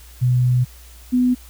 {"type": "tone pair in turn", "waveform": "sine", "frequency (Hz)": [124.8, 249.7], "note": ["B2", "B3"], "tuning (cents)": [19, 19], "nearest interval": "octave", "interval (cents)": 1200, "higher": "second", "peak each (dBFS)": -13, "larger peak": "neither", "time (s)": [[0.21, 0.65], [1.12, 1.35]], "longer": "first", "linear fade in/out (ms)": 20, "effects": ["added 60 Hz sine -41 dBFS peak until 1.49 s", "white hiss -47 dBFS RMS until 1.49 s"]}